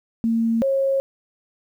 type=tone pair in turn; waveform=sine; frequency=228.1 / 542.5 Hz; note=A#3 / C#5; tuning=-37 / -37 cents; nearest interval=octave + minor third; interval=1500 cents; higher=second; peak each=-17 dBFS; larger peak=neither; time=0.24-0.62 / 0.62-1 s; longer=neither; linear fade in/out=0 ms; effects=9-bit